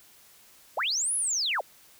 sine linear two-way sweep, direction up then down, 442.1 to 10840 to 442.1 Hz, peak -25 dBFS, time 0.77-1.61 s, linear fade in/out 5 ms, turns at 1.15 s, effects white hiss -56 dBFS RMS until 1.99 s

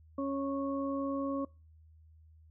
harmonic tone, 275.6 Hz, C#4, 10 cents flat, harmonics 1 / 2 / 4, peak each -33 / -37 / -41 dBFS, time 0.18-1.45 s, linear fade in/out 5 ms, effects noise-tail reverb RT60 0.3 s tail -23 dB re dry + added 79 Hz sine -56 dBFS peak until 2.5 s

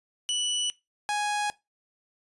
sawtooth tone pair in turn, 2960 / 830.6 Hz, F#7 / G#5, 0 / 0 cents, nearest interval octave + minor seventh, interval 2200 cents, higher first, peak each -22 dBFS, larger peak neither, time 0.29-0.7 / 1.09-1.5 s, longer neither, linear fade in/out 0 ms, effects noise-tail reverb RT60 0.2 s tail -19 dB re dry + resampled to 24000 Hz

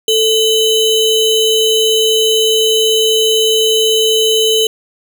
square ring-modulated tone, 1731 Hz, A6, 29 cents flat, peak -7 dBFS, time 0.08-4.67 s, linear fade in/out 2 ms, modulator 1290 Hz, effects none

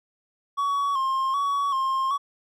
triangle tone with vibrato, 1094 Hz, C#6, 23 cents flat, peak -20 dBFS, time 0.57-2.18 s, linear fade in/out 20 ms, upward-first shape square, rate 1.3 Hz, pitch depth 50 cents each way, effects none

